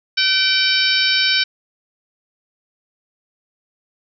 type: harmonic tone with a mistuned harmonic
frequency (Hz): 763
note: G5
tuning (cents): -47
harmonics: 2 / 3 / 4 / 5 / 6 / 7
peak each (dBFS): -21 / -21 / -21 / -21 / -21 / -21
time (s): 0.17-1.44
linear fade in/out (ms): 10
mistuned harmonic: 3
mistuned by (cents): +33
effects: none